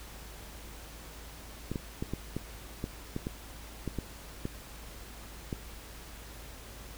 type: clicks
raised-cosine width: 3 ms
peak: -20 dBFS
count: 12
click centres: 1.716 / 1.758 / 2.025 / 2.136 / 2.366 / 2.841 / 3.164 / 3.269 / 3.877 / 3.987 / 4.454 / 5.528 s
effects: added 54 Hz sine -48 dBFS peak until 6.97 s + pink hiss -49 dBFS RMS until 6.97 s